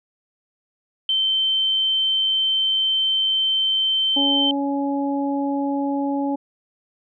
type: tone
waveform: sine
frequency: 3101 Hz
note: G7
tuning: 19 cents flat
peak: -17 dBFS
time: 1.09-4.51 s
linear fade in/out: 2 ms
type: harmonic tone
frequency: 280 Hz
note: C#4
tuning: 18 cents sharp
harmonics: 1 / 2 / 3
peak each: -21 / -29 / -28 dBFS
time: 4.16-6.36 s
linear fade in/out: 10 ms
effects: none